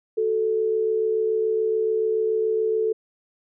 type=tone pair together; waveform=sine; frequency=373 / 440 Hz; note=F#4 / A4; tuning=+14 / 0 cents; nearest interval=minor third; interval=286 cents; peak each=-28 / -20 dBFS; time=0.17-2.93 s; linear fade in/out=10 ms; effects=none